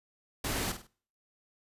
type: noise with echo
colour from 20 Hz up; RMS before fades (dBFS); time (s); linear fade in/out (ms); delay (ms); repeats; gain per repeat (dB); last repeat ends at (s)
pink; -33; 0.44-0.72; 5; 50; 3; -9; 0.87
effects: noise-tail reverb RT60 0.5 s tail -25 dB re dry + resampled to 32000 Hz